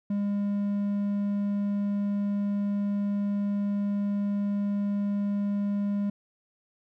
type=tone; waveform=triangle; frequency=202.7 Hz; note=G#3; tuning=42 cents flat; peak=-23 dBFS; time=0.1-6.1 s; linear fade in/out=5 ms; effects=none